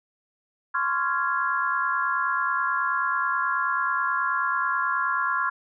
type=chord; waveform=sine; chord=Db major seventh; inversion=third; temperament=just; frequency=1039.4 / 1108.7 / 1385.9 / 1663.1 Hz; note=C6 / Db6 / F6 / Ab6; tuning=-12 / 0 / -14 / +2 cents; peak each=-28 / -29 / -26 / -29 dBFS; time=0.74-5.5 s; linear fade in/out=10 ms; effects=none